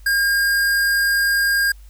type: tone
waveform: square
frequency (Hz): 1615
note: G#6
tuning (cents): -49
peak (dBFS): -16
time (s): 0.06-1.72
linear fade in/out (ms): 5
effects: added 50 Hz sine -39 dBFS peak until 1.89 s + white hiss -56 dBFS RMS until 1.89 s